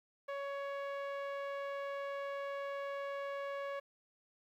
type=tone with low-pass filter; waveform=sawtooth; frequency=559 Hz; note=C#5; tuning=14 cents sharp; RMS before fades=-41 dBFS; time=0.28-3.8 s; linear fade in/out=10 ms; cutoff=2000 Hz; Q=0.9; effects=12-bit